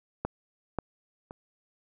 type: clicks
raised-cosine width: 1 ms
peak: -15 / -15 / -27 dBFS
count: 3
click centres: 0.25 / 0.787 / 1.309 s
effects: none